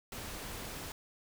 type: noise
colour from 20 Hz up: pink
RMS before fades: -43 dBFS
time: 0.12-0.92 s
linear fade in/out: 2 ms
effects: none